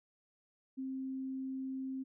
sine tone, 264.2 Hz, C4, 17 cents sharp, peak -37 dBFS, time 0.77-2.04 s, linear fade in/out 20 ms, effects none

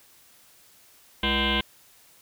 sine tone with frequency modulation, 1568 Hz, G6, in tune, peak -21 dBFS, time 1.23-1.61 s, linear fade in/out 5 ms, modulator 272 Hz, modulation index 6.9, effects white hiss -56 dBFS RMS until 2.21 s

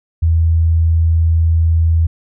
sine tone, 82 Hz, E2, 9 cents flat, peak -9 dBFS, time 0.22-2.07 s, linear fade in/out 10 ms, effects none

